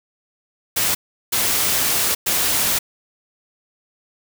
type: noise bursts at uneven times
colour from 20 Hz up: white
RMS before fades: -19 dBFS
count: 3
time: 0.76-0.95 / 1.32-2.15 / 2.26-2.79 s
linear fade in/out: 10 ms
effects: none